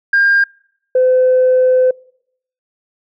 sine tone pair in turn, 1606 / 510.7 Hz, G6 / C5, +41 / -42 cents, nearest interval octave + minor sixth, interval 1983 cents, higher first, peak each -7 dBFS, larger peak neither, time 0.13-0.44 / 0.95-1.91 s, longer second, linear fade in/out 5 ms, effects noise-tail reverb RT60 0.7 s tail -26 dB re dry + tanh soft clip ceiling -5 dBFS

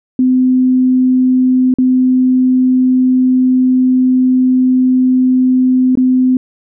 sine tone with dropouts, 255.6 Hz, C4, 40 cents flat, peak -7 dBFS, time 0.19-6.37 s, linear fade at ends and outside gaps 2 ms, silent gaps 1.74-1.785 / 5.954-5.973 s, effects none

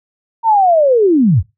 sine linear sweep, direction down, 932.3 to 68 Hz, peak -7 dBFS, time 0.43-1.43 s, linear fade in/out 50 ms, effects noise-tail reverb RT60 0.2 s tail -20 dB re dry

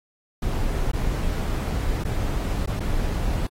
brown noise with dropouts, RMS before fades -24 dBFS, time 0.42-3.47 s, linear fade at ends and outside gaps 5 ms, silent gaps 0.917-0.933 / 2.039-2.049 / 2.66-2.674 / 2.797-2.803 s, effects AAC 48 kbps

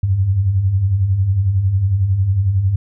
sine beating tone pair, 87.5 / 98.5 Hz, F2 / G2, +4 / +9 cents, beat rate 11 Hz, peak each -22 / -13 dBFS, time 0.03-2.76 s, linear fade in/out 5 ms, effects none

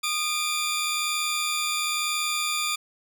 20% pulse tone cluster, 1227 / 2373 / 3484 Hz, D#6 / D7 / A7, -25 / +17 / -18 cents, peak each -24 dBFS, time 0.03-2.76 s, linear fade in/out 10 ms, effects none

